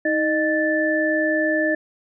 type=tone cluster; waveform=sine; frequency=316.4 / 613 / 1757 Hz; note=D#4 / D#5 / A6; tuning=+29 / -26 / -3 cents; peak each=-22 dBFS; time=0.05-1.75 s; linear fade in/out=5 ms; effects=none